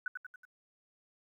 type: tone with echo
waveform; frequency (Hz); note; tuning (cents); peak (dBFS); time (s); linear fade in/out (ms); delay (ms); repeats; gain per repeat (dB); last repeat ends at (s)
sine; 1492; F#6; +14; -32; 0.06-0.08; 2; 93; 4; -5; 0.452
effects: 12-bit